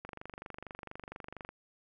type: click train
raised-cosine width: 0.5 ms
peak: -28 dBFS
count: 36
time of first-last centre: 0.05-1.49 s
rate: 24.3 Hz
effects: none